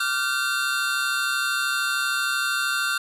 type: tone cluster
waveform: square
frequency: 1169 / 1399 / 1532 / 2732 / 3643 Hz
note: D6 / F6 / G6 / F7 / A#7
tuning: -8 / +3 / -40 / -39 / -41 cents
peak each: -34 / -26 / -28 / -34 / -33 dBFS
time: 0-2.98 s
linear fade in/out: 5 ms
effects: resampled to 32000 Hz + 9-bit